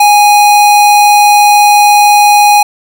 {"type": "tone", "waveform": "square", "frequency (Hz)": 827, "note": "G#5", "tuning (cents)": -8, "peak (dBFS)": -3, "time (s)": [0, 2.63], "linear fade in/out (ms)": 5, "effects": []}